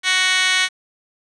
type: tone with high-pass filter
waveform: 15% pulse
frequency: 371.4 Hz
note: F#4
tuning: 7 cents sharp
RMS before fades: -17 dBFS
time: 0.03-0.69 s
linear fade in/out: 50 ms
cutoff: 2300 Hz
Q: 6.1
effects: resampled to 22050 Hz + 7-bit